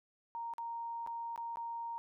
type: tone with dropouts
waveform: sine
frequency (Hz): 930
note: A#5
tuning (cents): -4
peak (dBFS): -38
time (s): 0.35-1.98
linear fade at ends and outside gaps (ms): 0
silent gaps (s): 0.537-0.582 / 1.064-1.073 / 1.36-1.377 / 1.558-1.571
effects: none